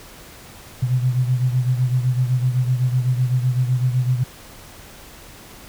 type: beating tone pair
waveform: sine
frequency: 125 / 132.9 Hz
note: B2 / C3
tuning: +21 / +27 cents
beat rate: 7.9 Hz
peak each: -17 / -23 dBFS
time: 0.82-4.24 s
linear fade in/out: 10 ms
effects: pink hiss -42 dBFS RMS until 5.68 s